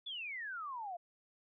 sine exponential sweep, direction down, 3520 to 676 Hz, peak -40 dBFS, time 0.06-0.97 s, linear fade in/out 10 ms, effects none

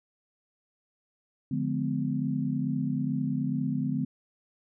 sine chord, D diminished seventh, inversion none, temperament just, 146.83 / 176.2 / 211.4 / 253.7 Hz, D3 / F3 / Ab3 / Cb4, 0 / +16 / +31 / +47 cents, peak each -31 / -35 / -33 / -30 dBFS, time 1.51-4.05 s, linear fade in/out 5 ms, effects none

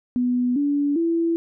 sine tone with pitch steps, 247.1 / 287.1 / 333.7 Hz, B3 / D4 / E4, +1 / -39 / +21 cents, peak -18 dBFS, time 0.16-1.36 s, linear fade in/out 0 ms, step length 400 ms, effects none

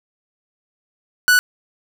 45% pulse tone, 1480 Hz, F#6, in tune, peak -10 dBFS, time 1.28-1.39 s, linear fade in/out 0 ms, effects none

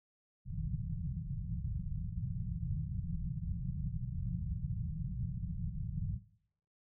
white low-pass noise, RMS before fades -38 dBFS, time 0.45-6.2 s, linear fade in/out 50 ms, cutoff 180 Hz, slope 96 dB/octave, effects noise-tail reverb RT60 0.7 s tail -19 dB re dry

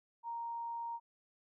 sine tone, 932.3 Hz, A#5, in tune, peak -38 dBFS, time 0.23-1 s, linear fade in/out 50 ms, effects none

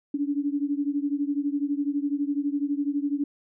sine beating tone pair, 282.3 / 294.3 Hz, C#4 / D4, +32 / +4 cents, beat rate 12 Hz, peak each -26 / -28 dBFS, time 0.14-3.24 s, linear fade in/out 5 ms, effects none

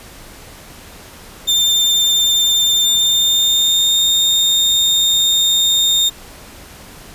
35% pulse tone with pitch glide, 3595 to 3658 Hz, A7 to A#7, +36 to -33 cents, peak -10 dBFS, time 1.47-6.1 s, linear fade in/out 20 ms, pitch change +31 cents, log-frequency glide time 2.81-4 s, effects pink hiss -38 dBFS RMS until 7.14 s + resampled to 32000 Hz

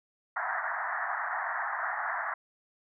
white band-pass noise, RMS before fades -33 dBFS, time 0.36-2.34 s, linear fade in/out 5 ms, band 660 to 1900 Hz, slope 96 dB/octave, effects none

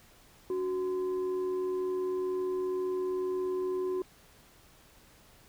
sine tone with frequency modulation, 370 Hz, F#4, in tune, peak -29 dBFS, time 0.5-4.02 s, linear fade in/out 2 ms, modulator 658 Hz, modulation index 0.33, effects pink hiss -59 dBFS RMS until 5.48 s

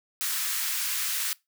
white high-pass noise, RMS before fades -29 dBFS, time 0.21-1.33 s, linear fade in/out 0 ms, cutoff 1200 Hz, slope 24 dB/octave, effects noise-tail reverb RT60 0.2 s tail -22 dB re dry

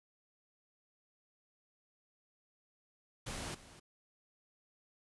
pink noise with echo, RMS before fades -42 dBFS, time 3.26-3.55 s, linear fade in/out 10 ms, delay 250 ms, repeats 1, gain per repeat -15 dB, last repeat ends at 3.8 s, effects resampled to 24000 Hz

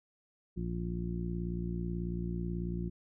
harmonic tone, 58.27 Hz, A#1, in tune, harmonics 1 / 2 / 3 / 4 / 5 / 6, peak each -38 / -42 / -36 / -47 / -49 / -43 dBFS, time 0.56-2.9 s, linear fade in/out 20 ms, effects none

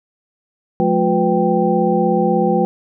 sine tone cluster, 178.7 / 215.1 / 356.8 / 497.2 / 783 Hz, F3 / A3 / F4 / B4 / G5, +40 / -39 / +37 / +12 / -2 cents, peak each -19 dBFS, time 0.8-2.65 s, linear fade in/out 0 ms, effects none

